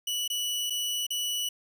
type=tone with dropouts; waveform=sawtooth; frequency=2951 Hz; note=F#7; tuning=5 cents flat; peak=-25 dBFS; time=0.07-1.49 s; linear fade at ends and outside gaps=5 ms; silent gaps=0.278-0.3 / 0.699-0.704 / 1.067-1.104 s; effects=none